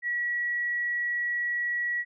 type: tone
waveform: sine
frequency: 1927 Hz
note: B6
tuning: 43 cents flat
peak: -26 dBFS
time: 0.02-2.05 s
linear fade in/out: 50 ms
effects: none